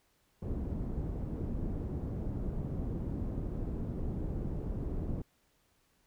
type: low-pass noise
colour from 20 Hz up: pink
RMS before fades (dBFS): -36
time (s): 0.42-5.22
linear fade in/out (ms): 5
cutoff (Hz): 310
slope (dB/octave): 12
effects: pink hiss -72 dBFS RMS until 6.06 s